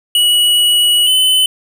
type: tone pair in turn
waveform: square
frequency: 2927 / 3028 Hz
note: F#7 / F#7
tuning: -19 / +39 cents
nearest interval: minor second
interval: 58 cents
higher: second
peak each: -9 dBFS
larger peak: neither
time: 0.15-1.07 / 1.07-1.46 s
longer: first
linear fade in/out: 2 ms
effects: none